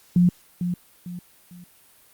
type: tone with echo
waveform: sine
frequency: 176.9 Hz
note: F3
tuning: 23 cents sharp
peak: -13 dBFS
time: 0.16-0.29 s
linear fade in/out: 2 ms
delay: 450 ms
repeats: 3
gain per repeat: -9 dB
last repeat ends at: 1.64 s
effects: white hiss -55 dBFS RMS until 2.13 s + Opus 48 kbps